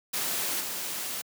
white noise with level steps, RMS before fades -30 / -34 dBFS, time 0.13-1.22 s, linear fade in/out 10 ms, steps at 0.6 s, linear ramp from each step 10 ms, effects high-pass 150 Hz 12 dB/octave

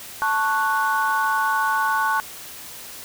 sine chord, F# minor, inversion first, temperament equal, 880 / 1108.7 / 1480 Hz, A5 / C#6 / F#6, 0 / 0 / 0 cents, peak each -22 dBFS, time 0.22-2.2 s, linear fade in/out 0 ms, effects tanh soft clip ceiling -11 dBFS + white hiss -38 dBFS RMS until 3.04 s

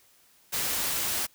white noise, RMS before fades -29 dBFS, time 0.52-1.27 s, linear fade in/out 20 ms, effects white hiss -61 dBFS RMS until 1.34 s

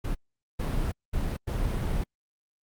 brown noise bursts at uneven times, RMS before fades -28 dBFS, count 4, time 0.04-0.15 / 0.59-0.92 / 1.13-1.37 / 1.47-2.04 s, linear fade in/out 10 ms, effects Opus 48 kbps

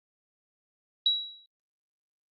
sine tone with exponential decay, 3887 Hz, B7, 28 cents flat, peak -18 dBFS, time 1.06-1.46 s, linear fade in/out 2 ms, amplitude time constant 86 ms, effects noise-tail reverb RT60 0.2 s tail -26 dB re dry + Opus 48 kbps

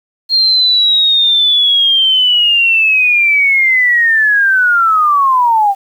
sine linear sweep, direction down, 4238 to 773 Hz, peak -7 dBFS, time 0.29-5.75 s, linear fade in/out 50 ms, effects 7-bit

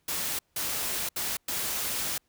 white noise bursts at uneven times, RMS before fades -31 dBFS, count 4, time 0.08-0.39 / 0.56-1.09 / 1.16-1.37 / 1.48-2.18 s, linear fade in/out 5 ms, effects pink hiss -72 dBFS RMS until 2.28 s

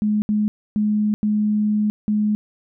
sine tone bursts at uneven times, 210.9 Hz, G#3, 27 cents sharp, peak -16 dBFS, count 5, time 0.02-0.22 / 0.29-0.48 / 0.76-1.14 / 1.23-1.9 / 2.08-2.35 s, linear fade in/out 0 ms, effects none

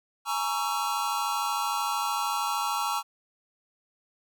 square chord, A# half-diminished seventh, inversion third, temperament just, 839.1 / 932.3 / 1118.8 / 1342.6 Hz, G#5 / A#5 / C#6 / E6, +18 / 0 / +16 / +31 cents, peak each -33 dBFS, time 0.25-3.03 s, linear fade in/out 50 ms, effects none

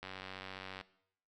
click train, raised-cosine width 0.3 ms, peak -28 dBFS, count 75, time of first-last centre 0.03-0.811 s, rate 94.7 Hz, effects noise-tail reverb RT60 0.7 s tail -18 dB re dry

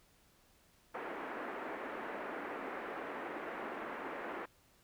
pink band-pass noise, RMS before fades -43 dBFS, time 0.94-4.46 s, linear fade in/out 10 ms, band 280 to 2000 Hz, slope 24 dB/octave, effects pink hiss -68 dBFS RMS until 4.83 s

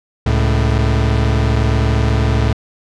40% pulse tone pair together, 69.3 / 110.42 Hz, C#2 / A2, 0 / +7 cents, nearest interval minor sixth, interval 807 cents, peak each -14 dBFS, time 0.26-2.53 s, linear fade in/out 5 ms, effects low-pass 5000 Hz 12 dB/octave

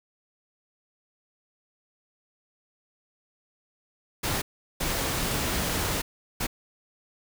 pink noise bursts at uneven times, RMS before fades -28 dBFS, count 3, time 4.23-4.42 / 4.8-6.02 / 6.4-6.47 s, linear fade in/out 10 ms, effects none

